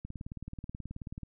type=click train; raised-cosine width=5 ms; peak=-28 dBFS; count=23; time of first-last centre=0.05-1.233 s; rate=18.6 Hz; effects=none